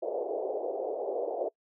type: band-pass noise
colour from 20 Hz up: pink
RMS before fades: -33 dBFS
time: 0.02-1.49 s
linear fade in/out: 10 ms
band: 390 to 690 Hz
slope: 48 dB/octave
effects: noise-tail reverb RT60 0.1 s tail -25 dB re dry